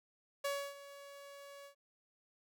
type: tone with ADSR envelope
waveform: sawtooth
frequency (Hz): 563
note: C#5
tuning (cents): +27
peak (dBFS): -30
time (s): 0.44-1.75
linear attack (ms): 10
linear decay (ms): 290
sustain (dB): -17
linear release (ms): 100
effects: none